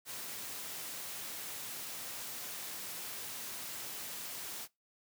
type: noise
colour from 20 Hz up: white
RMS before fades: -43 dBFS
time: 0.05-4.68 s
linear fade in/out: 50 ms
effects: noise-tail reverb RT60 0.2 s tail -22 dB re dry + high-pass 100 Hz 12 dB/octave